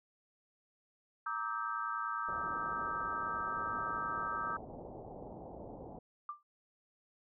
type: chord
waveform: sine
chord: E half-diminished seventh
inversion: second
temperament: equal with one note detuned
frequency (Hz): 932.3 / 1174.7 / 1284.7 / 1568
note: Bb5 / D6 / E6 / G6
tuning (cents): 0 / 0 / -45 / 0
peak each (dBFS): -44 / -40 / -38 / -42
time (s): 1.26-4.57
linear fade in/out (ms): 5
type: low-pass noise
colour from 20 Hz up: white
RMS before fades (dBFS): -48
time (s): 2.28-5.99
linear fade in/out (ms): 5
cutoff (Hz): 810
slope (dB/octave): 48
type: tone with exponential decay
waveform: sine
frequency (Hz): 1184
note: D6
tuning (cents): +14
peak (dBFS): -35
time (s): 6.29-6.43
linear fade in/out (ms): 2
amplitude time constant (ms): 29
effects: none